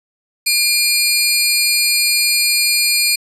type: tone pair together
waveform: 20% pulse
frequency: 2403 / 4288 Hz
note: D7 / C8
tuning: +39 / +42 cents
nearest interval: minor seventh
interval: 1003 cents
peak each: -10 dBFS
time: 0.46-3.16 s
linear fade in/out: 10 ms
effects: resampled to 32000 Hz